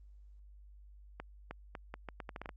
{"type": "accelerating click train", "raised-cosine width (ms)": 0.5, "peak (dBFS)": -27, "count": 11, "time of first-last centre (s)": [1.2, 2.492], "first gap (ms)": 310, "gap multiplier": 0.78, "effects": ["added 50 Hz sine -53 dBFS peak until 2.56 s", "Opus 32 kbps"]}